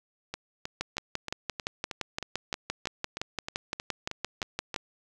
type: two click trains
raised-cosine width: 0.2 ms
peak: -17 / -13 dBFS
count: 15 / 24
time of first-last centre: 0.34-4.743 / 0.81-4.762 s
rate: 3.18 / 5.82 Hz
effects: none